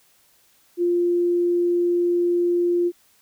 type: tone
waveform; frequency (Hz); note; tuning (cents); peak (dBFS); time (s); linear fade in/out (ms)
sine; 349.2; F4; 0; -17; 0.77-2.92; 50
effects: white hiss -59 dBFS RMS until 3.21 s